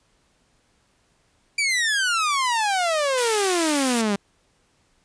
sawtooth exponential sweep, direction down, 2365 to 196 Hz, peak -16 dBFS, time 1.58-4.16 s, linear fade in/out 5 ms
white high-pass noise, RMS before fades -26 dBFS, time 3.17-4.02 s, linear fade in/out 10 ms, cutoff 1700 Hz, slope 12 dB/octave
effects pink hiss -64 dBFS RMS until 5.04 s + resampled to 22050 Hz

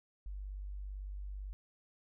sine tone, 48.96 Hz, G1, 1 cent flat, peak -40 dBFS, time 0.26-1.53 s, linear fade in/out 0 ms, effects none

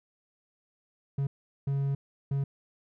triangle tone bursts at uneven times, 138.59 Hz, C#3, in tune, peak -24 dBFS, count 3, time 1.18-1.27 / 1.67-1.95 / 2.31-2.44 s, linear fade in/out 5 ms, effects none

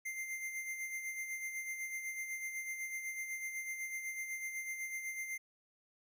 square tone with tremolo, 2093 Hz, C7, in tune, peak -38 dBFS, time 0.05-5.38 s, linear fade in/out 10 ms, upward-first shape sine, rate 8 Hz, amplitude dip 50%, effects none

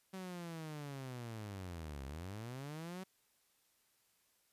sawtooth linear two-way sweep, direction down then up, 191.3 to 65.41 to 191.3 Hz, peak -40 dBFS, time 0.13-3.04 s, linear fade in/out 10 ms, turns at 2.05 s, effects white hiss -75 dBFS RMS until 4.52 s + resampled to 32000 Hz

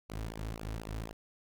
sawtooth tone with flanger, 54.4 Hz, A1, 19 cents flat, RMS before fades -40 dBFS, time 0.09-1.13 s, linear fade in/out 10 ms, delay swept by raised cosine 0.5 to 5.7 ms, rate 4 Hz, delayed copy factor -0.8, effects none

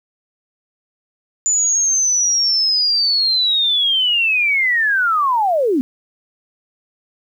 sine linear sweep, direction down, 7040 to 239.5 Hz, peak -13 dBFS, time 1.46-5.81 s, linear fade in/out 0 ms, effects 8-bit

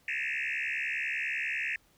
sine tone with frequency modulation, 2217 Hz, C#7, in tune, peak -29 dBFS, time 0.08-1.76 s, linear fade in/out 2 ms, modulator 70.1 Hz, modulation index 6.9, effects tanh soft clip ceiling -26 dBFS + pink hiss -66 dBFS RMS until 1.97 s

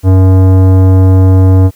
sine tone with tanh clipping, 94 Hz, F#2, 28 cents sharp, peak -4 dBFS, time 0.03-1.71 s, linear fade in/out 50 ms, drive 16 dB, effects white hiss -45 dBFS RMS until 1.75 s

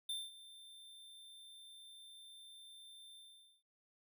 square tone with ADSR envelope, 3573 Hz, A7, 26 cents sharp, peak -38 dBFS, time 0.09-3.63 s, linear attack 5 ms, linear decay 210 ms, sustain -17 dB, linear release 480 ms, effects none

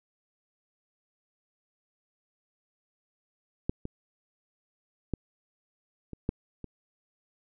clicks, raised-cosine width 3 ms, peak -14 / -22 / -16 / -26 / -14 / -26 dBFS, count 6, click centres 3.695 / 3.854 / 5.137 / 6.133 / 6.291 / 6.643 s, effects none

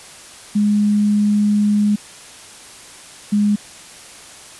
sine tone pair in turn, 207.7 / 206.9 Hz, G#3 / G#3, 0 / -6 cents, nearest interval unison, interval 6 cents, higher first, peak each -12 dBFS, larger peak neither, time 0.55-1.96 / 3.32-3.56 s, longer first, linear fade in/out 10 ms, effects white hiss -39 dBFS RMS until 4.59 s + resampled to 24000 Hz

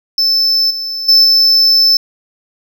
triangle tone with level steps, 5274 Hz, E8, in tune, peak -8 / -17 / -3 / -5 dBFS, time 0.18-1.97 s, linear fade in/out 2 ms, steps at 0.7 / 1.08 / 1.24 s, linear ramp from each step 10 ms, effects none

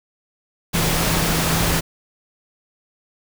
sine tone in noise, 164.9 Hz, E3, 1 cent sharp, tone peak -23 dBFS, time 0.73-1.81 s, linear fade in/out 20 ms, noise pink, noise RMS -20 dBFS, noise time 0.73-1.81 s, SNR -6 dB, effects none

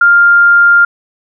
sine tone, 1400 Hz, F6, 4 cents sharp, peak -3 dBFS, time 0.01-0.85 s, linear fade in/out 5 ms, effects none

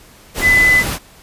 sine tone in noise, 2008 Hz, B6, 28 cents sharp, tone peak -8 dBFS, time 0.41-0.84 s, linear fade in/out 50 ms, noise pink, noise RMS -21 dBFS, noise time 0.34-0.99 s, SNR +10 dB, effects pink hiss -44 dBFS RMS until 1.22 s + resampled to 32000 Hz

